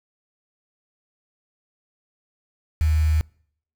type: tone with quantisation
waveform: sine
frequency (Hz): 77.78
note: D#2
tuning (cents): 0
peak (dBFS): -16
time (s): 2.81-3.21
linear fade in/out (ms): 0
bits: 6
effects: noise-tail reverb RT60 0.6 s tail -26 dB re dry